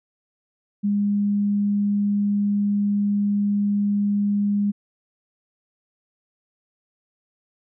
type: tone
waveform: sine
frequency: 203.8 Hz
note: G#3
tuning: 32 cents flat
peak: -18 dBFS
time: 0.83-4.72 s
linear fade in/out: 20 ms
effects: none